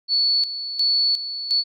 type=tone with tremolo; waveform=sine; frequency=4435 Hz; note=C#8; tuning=in tune; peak=-16 dBFS; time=0.08-1.64 s; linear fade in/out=50 ms; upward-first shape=square; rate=1.4 Hz; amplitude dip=70%; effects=none